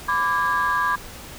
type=tone cluster; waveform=sine; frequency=1001 / 1170 / 1635 Hz; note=B5 / D6 / G#6; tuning=+23 / -7 / -28 cents; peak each=-22 dBFS; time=0.08-0.96 s; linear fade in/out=10 ms; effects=tanh soft clip ceiling -13 dBFS + pink hiss -39 dBFS RMS until 1.38 s